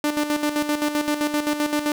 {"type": "tone with tremolo", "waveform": "sawtooth", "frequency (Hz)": 296.9, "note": "D4", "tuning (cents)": 19, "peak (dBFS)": -15, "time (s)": [0.04, 1.92], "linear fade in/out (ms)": 2, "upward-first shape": "square", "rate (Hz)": 7.7, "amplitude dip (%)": 60, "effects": []}